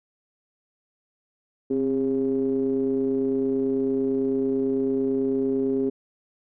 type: ring-modulated tone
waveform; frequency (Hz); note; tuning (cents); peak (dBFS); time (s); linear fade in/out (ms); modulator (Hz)
triangle; 69.9; C#2; +15; -16; 1.7-5.9; 10; 335
effects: none